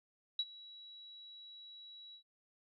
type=tone with ADSR envelope; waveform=sine; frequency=3900 Hz; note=B7; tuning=23 cents flat; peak=-30 dBFS; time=0.39-2.23 s; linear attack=3 ms; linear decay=47 ms; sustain=-21 dB; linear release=89 ms; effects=none